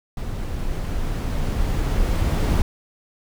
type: noise with level ramp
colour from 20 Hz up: brown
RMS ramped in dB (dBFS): -28 to -17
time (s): 0.17-2.62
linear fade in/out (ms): 2
effects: none